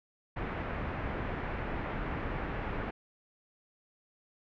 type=low-pass noise; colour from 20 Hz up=pink; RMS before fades=-36 dBFS; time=0.36-2.91 s; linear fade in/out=10 ms; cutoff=2200 Hz; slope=24 dB/octave; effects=none